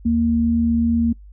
sine tone pair together, 76.43 / 232.1 Hz, D#2 / A#3, -30 / -7 cents, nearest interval octave + perfect fifth, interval 1923 cents, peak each -24 / -15 dBFS, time 0.05-1.13 s, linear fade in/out 10 ms, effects noise-tail reverb RT60 0.1 s tail -25 dB re dry + added 50 Hz sine -39 dBFS peak until 1.32 s

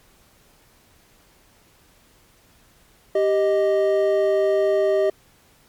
triangle tone pair together, 392 / 622.3 Hz, G4 / D#5, 0 / 0 cents, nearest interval minor sixth, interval 800 cents, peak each -17 dBFS, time 3.15-5.1 s, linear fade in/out 5 ms, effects pink hiss -56 dBFS RMS until 5.68 s + MP3 96 kbps

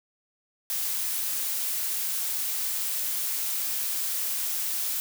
blue noise, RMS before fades -29 dBFS, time 0.7-5 s, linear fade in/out 0 ms, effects none

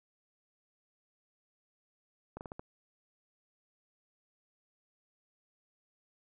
slowing click train, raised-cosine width 1 ms, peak -28 dBFS, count 5, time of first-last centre 2.37-2.595 s, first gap 39 ms, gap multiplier 1.25, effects none

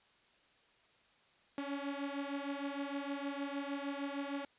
sawtooth beating tone pair, 278.3 / 284.8 Hz, C#4 / C#4, +7 / +47 cents, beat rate 6.5 Hz, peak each -36 / -38 dBFS, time 1.58-4.45 s, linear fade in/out 2 ms, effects white hiss -68 dBFS RMS until 4.58 s + resampled to 8000 Hz

